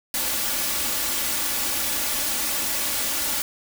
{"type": "noise with comb filter", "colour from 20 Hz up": "white", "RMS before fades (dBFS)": -25, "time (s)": [0.14, 3.42], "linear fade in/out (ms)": 2, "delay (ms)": 3.5, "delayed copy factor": 0.6, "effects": []}